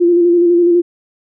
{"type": "tone with vibrato", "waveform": "sine", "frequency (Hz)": 346.7, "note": "F4", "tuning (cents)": -13, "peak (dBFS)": -7, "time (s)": [0, 0.82], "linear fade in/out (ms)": 20, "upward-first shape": "square", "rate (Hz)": 12, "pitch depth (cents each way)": 26, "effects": []}